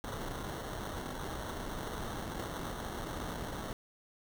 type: noise with sample-and-hold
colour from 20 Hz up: pink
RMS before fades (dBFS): -40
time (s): 0.04-3.73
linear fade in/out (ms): 0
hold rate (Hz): 2450
effects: none